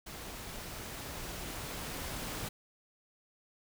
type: noise with level ramp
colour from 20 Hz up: pink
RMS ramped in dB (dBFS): -45 to -39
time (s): 0.06-2.49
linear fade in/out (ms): 10
effects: none